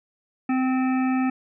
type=harmonic tone; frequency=259 Hz; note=C4; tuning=17 cents flat; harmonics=1 / 3 / 5 / 7 / 9 / 10; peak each=-20 / -30 / -34 / -37 / -39 / -40 dBFS; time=0.49-1.3 s; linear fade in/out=5 ms; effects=none